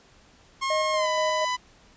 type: tone with pitch glide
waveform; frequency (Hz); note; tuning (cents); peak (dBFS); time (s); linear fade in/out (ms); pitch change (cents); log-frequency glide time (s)
sawtooth; 1076 to 998.2; C6 to B5; +48 to +18; -21; 0.61-1.57; 20; -130; 0.93-1.08
type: tone with tremolo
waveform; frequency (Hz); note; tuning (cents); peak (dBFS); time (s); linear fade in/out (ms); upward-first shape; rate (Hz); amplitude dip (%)
triangle; 622.3; D#5; 0; -22; 0.7-1.45; 5; square; 4.2; 30
effects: pink hiss -56 dBFS RMS until 1.96 s + resampled to 16000 Hz